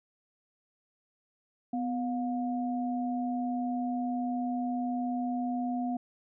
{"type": "tone pair together", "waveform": "sine", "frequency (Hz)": [249.2, 712.2], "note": ["B3", "F5"], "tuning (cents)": [16, 34], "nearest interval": "octave + tritone", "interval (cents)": 1818, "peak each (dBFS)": [-30, -35], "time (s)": [1.73, 5.97], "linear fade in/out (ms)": 5, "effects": []}